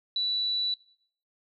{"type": "tone", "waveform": "sine", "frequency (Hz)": 3951, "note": "B7", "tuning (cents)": 0, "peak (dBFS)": -25, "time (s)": [0.16, 0.74], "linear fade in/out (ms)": 2, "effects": ["noise-tail reverb RT60 0.6 s tail -21 dB re dry"]}